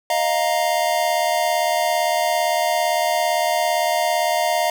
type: chord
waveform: square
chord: Eb suspended second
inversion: none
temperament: just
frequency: 622.3 / 700 / 933.4 Hz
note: Eb5 / F5 / Bb5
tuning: 0 / +4 / +2 cents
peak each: -23 / -21 / -25 dBFS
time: 0.1-4.7 s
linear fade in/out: 2 ms
effects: none